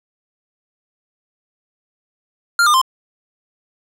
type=tone with pitch steps; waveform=square; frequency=1396.9 / 1209.1 / 1046.5 Hz; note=F6 / D#6 / C6; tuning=0 / -50 / 0 cents; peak=-11 dBFS; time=2.59-2.815 s; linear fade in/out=2 ms; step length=75 ms; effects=low-pass 12000 Hz 12 dB/octave